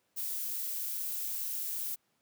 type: noise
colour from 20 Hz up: violet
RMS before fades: -36 dBFS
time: 0.16-1.96 s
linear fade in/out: 20 ms
effects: pink hiss -75 dBFS RMS until 2.21 s + high-pass 150 Hz 12 dB/octave